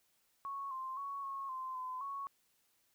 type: tone with pitch steps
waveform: sine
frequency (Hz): 1106 / 1048 / 1114 / 1094 / 1039 / 1021 / 1109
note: C#6 / C6 / C#6 / C#6 / C6 / C6 / C#6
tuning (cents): -4 / +2 / +8 / -23 / -12 / -43 / 0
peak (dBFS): -39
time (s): 0.45-2.27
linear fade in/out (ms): 0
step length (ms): 260
effects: white hiss -75 dBFS RMS until 2.94 s